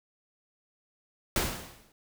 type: noise with exponential decay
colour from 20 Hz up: pink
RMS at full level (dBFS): -25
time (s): 1.36-1.92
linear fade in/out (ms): 2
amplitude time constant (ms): 120
effects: none